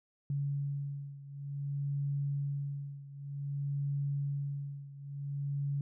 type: beating tone pair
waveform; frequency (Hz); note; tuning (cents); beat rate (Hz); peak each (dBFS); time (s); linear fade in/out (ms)
sine; 141.1 / 141.64; C#3 / C#3; +31 / +38; 0.54; -35 / -38; 0.3-5.81; 2
effects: none